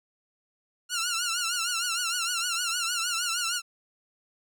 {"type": "tone with vibrato", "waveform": "10% pulse", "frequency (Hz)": 1396.9, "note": "F6", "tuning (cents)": 0, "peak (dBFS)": -18, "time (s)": [0.89, 3.62], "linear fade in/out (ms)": 50, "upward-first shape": "triangle", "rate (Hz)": 6.5, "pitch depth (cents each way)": 110, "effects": []}